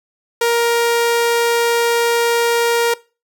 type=tone; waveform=sawtooth; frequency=469.2 Hz; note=A#4; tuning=11 cents sharp; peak=-9 dBFS; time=0.41-2.94 s; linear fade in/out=5 ms; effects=noise-tail reverb RT60 0.3 s tail -21 dB re dry